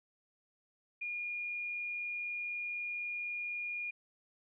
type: tone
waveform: sine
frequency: 2428 Hz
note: D#7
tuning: 43 cents flat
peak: -36 dBFS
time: 1.01-3.91 s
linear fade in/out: 10 ms
effects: none